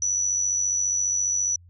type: tone with amplitude modulation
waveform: sine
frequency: 5920 Hz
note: F#8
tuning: in tune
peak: -19 dBFS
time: 0.02-1.56 s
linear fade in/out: 2 ms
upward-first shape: sine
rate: 94.7 Hz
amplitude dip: 50%
effects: added 87 Hz sine -48 dBFS peak until 1.69 s